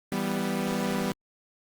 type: chord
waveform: sawtooth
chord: E minor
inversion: none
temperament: equal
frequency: 164.81 / 196 / 246.9 Hz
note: E3 / G3 / B3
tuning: 0 / 0 / 0 cents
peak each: -31 / -25 / -27 dBFS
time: 0.12-1.12 s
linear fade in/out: 2 ms
effects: Opus 24 kbps